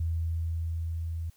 sine tone with level ramp, 82.41 Hz, E2, in tune, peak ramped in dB -26 to -31 dBFS, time 0-1.3 s, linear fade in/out 5 ms, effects white hiss -65 dBFS RMS until 1.36 s

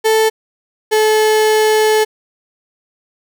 35% pulse tone pair in turn, 440 / 432.2 Hz, A4 / A4, 0 / -31 cents, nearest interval unison, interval 31 cents, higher first, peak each -8 dBFS, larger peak neither, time 0.04-0.3 / 0.91-2.05 s, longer second, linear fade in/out 20 ms, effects none

